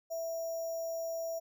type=tone with sample-and-hold; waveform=sine; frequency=659.3 Hz; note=E5; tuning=in tune; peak=-34 dBFS; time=0.1-1.4 s; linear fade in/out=20 ms; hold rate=6300 Hz; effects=none